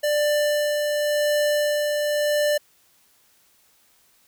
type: tone with tremolo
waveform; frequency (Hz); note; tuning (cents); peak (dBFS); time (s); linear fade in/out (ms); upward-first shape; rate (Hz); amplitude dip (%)
square; 592; D5; +14; -19; 0.03-2.58; 10; sine; 0.91; 30
effects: white hiss -60 dBFS RMS until 4.27 s